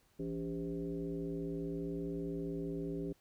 sine tone with frequency modulation, 282.7 Hz, C#4, 34 cents sharp, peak -36 dBFS, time 0.19-3.13 s, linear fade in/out 10 ms, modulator 115 Hz, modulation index 1.4, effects pink hiss -71 dBFS RMS until 3.2 s

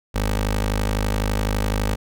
15% pulse tone with notch filter, 51.91 Hz, G#1, in tune, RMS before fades -22 dBFS, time 0.14-1.96 s, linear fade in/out 20 ms, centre 140 Hz, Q 1.2, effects none

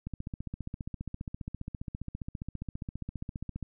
click train, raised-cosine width 5 ms, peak -24 dBFS, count 54, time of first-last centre 0.07-3.627 s, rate 14.9 Hz, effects none

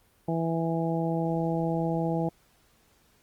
harmonic tone, 165 Hz, E3, 2 cents sharp, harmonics 1 / 2 / 3 / 4 / 5, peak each -28 / -31 / -33 / -34 / -35 dBFS, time 0.28-2.29 s, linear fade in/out 5 ms, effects pink hiss -64 dBFS RMS until 3.22 s + Opus 32 kbps

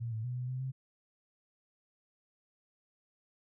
sine tone with pitch steps, 116.9 / 110.5 / 124.2 / 125 / 128.4 / 131.7 Hz, A#2 / A2 / B2 / B2 / C3 / C3, +5 / +8 / +10 / +21 / -32 / +12 cents, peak -34 dBFS, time 0-0.72 s, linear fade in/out 20 ms, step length 120 ms, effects none

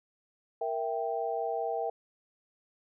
sine chord, E diminished, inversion second, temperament equal, 466.2 / 659.3 / 784 Hz, Bb4 / E5 / G5, 0 / 0 / 0 cents, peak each -34 dBFS, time 0.61-1.9 s, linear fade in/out 5 ms, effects none

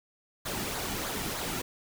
pink noise with flanger, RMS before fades -34 dBFS, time 0.45-1.62 s, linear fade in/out 10 ms, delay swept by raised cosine 0.35 to 1.95 ms, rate 3.2 Hz, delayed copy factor -0.5, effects none

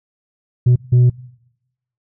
sine tone bursts at uneven times, 123.47 Hz, B2, in tune, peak -5 dBFS, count 2, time 0.66-0.76 / 0.92-1.1 s, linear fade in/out 10 ms, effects noise-tail reverb RT60 0.9 s tail -24 dB re dry + tanh soft clip ceiling -7 dBFS

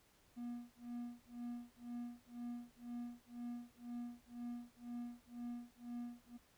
triangle tone with tremolo, 240 Hz, B3, 49 cents flat, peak -40 dBFS, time 0.36-6.38 s, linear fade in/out 20 ms, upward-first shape sine, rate 2 Hz, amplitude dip 100%, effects pink hiss -71 dBFS RMS until 6.57 s

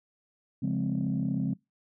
sine chord, Db major seventh, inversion none, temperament equal, 138.59 / 174.61 / 207.7 / 261.6 Hz, Db3 / F3 / Ab3 / C4, 0 / 0 / 0 / 0 cents, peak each -31 dBFS, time 0.62-1.54 s, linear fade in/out 10 ms, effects noise-tail reverb RT60 0.2 s tail -23 dB re dry + tanh soft clip ceiling -20 dBFS

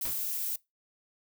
violet noise, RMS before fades -33 dBFS, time 0.01-0.56 s, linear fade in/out 5 ms
pink noise with exponential decay, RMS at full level -38 dBFS, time 0.05-0.26 s, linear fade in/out 2 ms, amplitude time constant 45 ms
effects noise-tail reverb RT60 0.2 s tail -22 dB re dry

